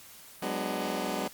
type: chord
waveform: 15% pulse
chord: G# half-diminished seventh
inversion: third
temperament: just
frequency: 186.89 / 207.7 / 249.2 / 299 Hz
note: F#3 / G#3 / B3 / D4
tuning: +18 / 0 / +16 / +31 cents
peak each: -30 dBFS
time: 0.42-1.28 s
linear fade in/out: 5 ms
effects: white hiss -51 dBFS RMS until 1.33 s + Opus 48 kbps